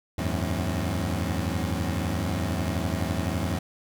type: tone cluster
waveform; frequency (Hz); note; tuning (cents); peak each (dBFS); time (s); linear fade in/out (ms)
20% pulse; 81.6 / 93.2 / 105.5 / 267.6; E2 / F#2 / G#2 / C4; -17 / +13 / +28 / +39; -24 / -26 / -27 / -32; 0.18-3.59; 5
effects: none